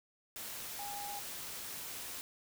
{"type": "tone in noise", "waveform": "sine", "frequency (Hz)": 815, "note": "G#5", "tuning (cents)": -33, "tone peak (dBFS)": -42, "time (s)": [0.79, 1.19], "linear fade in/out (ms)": 0, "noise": "white", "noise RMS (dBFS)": -44, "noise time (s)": [0.36, 2.21], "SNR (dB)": -1, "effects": []}